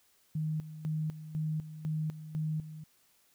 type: tone with tremolo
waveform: sine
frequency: 155.56 Hz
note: D#3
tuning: in tune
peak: -30 dBFS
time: 0.35-2.84 s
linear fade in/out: 5 ms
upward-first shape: square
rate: 2 Hz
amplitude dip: 75%
effects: white hiss -68 dBFS RMS until 3.34 s